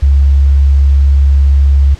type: tone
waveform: sine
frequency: 69.3 Hz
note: C#2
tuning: in tune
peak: -4 dBFS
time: 0.02-1.95 s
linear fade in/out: 10 ms
effects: pink hiss -37 dBFS RMS until 1.99 s + low-pass 6000 Hz 12 dB/octave